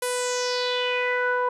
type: tone with low-pass filter sweep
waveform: sawtooth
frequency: 495.8 Hz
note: B4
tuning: 7 cents sharp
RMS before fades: -25 dBFS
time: 0.02-1.49 s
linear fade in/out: 5 ms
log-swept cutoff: 11000 to 1100 Hz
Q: 4.3
effects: none